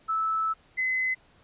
sine tone pair in turn, 1310 / 2035 Hz, E6 / C7, -11 / -49 cents, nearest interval minor sixth, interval 762 cents, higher second, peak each -24 dBFS, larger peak neither, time 0.08-0.54 / 0.77-1.15 s, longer first, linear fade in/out 20 ms, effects pink hiss -60 dBFS RMS until 1.43 s + resampled to 8000 Hz

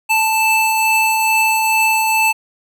square tone pair together, 879.9 / 2642 Hz, A5 / E7, 0 / +3 cents, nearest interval octave + perfect fifth, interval 1903 cents, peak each -16 dBFS, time 0.09-2.33 s, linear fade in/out 20 ms, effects none

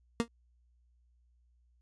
30% pulse tone with exponential decay, 233.1 Hz, A#3, in tune, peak -20 dBFS, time 0.2-0.28 s, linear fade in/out 0 ms, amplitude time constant 16 ms, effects added 60 Hz sine -65 dBFS peak until 1.81 s + resampled to 22050 Hz

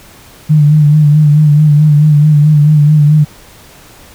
sine tone with vibrato, 150 Hz, D3, 37 cents sharp, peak -3 dBFS, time 0.49-3.25 s, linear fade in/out 20 ms, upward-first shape sine, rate 4.6 Hz, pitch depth 46 cents each way, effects pink hiss -38 dBFS RMS until 4.14 s

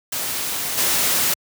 white noise with level steps, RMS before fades -25 / -19 dBFS, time 0.12-1.34 s, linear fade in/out 5 ms, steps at 0.77 s, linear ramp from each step 20 ms, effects high-pass 80 Hz 12 dB/octave

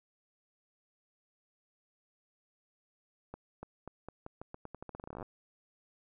accelerating click train, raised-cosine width 1 ms, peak -29 dBFS, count 24, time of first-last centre 3.34-5.227 s, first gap 290 ms, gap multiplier 0.85, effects none

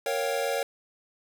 square chord, G half-diminished seventh, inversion first, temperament equal with one note detuned, 466.2 / 554.4 / 705.3 / 784 Hz, Bb4 / Db5 / F5 / G5, 0 / 0 / +17 / 0 cents, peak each -32 / -30 / -35 / -36 dBFS, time 0.06-0.63 s, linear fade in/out 2 ms, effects none

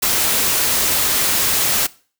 white noise, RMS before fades -17 dBFS, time 0.02-1.87 s, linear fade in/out 10 ms, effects noise-tail reverb RT60 0.4 s tail -21 dB re dry

